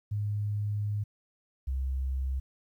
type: tone pair in turn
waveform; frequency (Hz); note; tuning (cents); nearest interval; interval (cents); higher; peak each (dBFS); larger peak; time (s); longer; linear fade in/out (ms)
sine; 103.83 / 65.98; G#2 / C2; 0 / +15; minor sixth; 785; first; -28; neither; 0.11-1.04 / 1.67-2.4; first; 10
effects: 11-bit